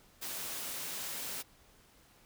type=high-pass noise; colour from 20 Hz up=white; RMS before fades=-40 dBFS; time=0.21-1.43 s; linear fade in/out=20 ms; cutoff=120 Hz; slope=48 dB/octave; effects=pink hiss -63 dBFS RMS until 2.25 s